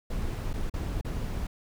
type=noise with dropouts; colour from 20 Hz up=brown; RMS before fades=-31 dBFS; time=0.1-1.47 s; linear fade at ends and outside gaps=5 ms; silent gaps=0.532-0.537 / 0.698-0.738 / 1.012-1.047 s; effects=none